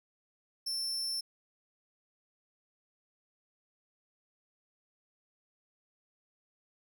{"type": "tone", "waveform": "40% pulse", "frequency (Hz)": 5370, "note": "E8", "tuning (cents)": 31, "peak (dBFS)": -32, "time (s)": [0.66, 1.21], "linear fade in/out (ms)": 10, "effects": []}